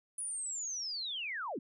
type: linear sweep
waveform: sine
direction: down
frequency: 9956 to 188.8 Hz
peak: -36 dBFS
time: 0.18-1.59 s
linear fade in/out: 5 ms
effects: none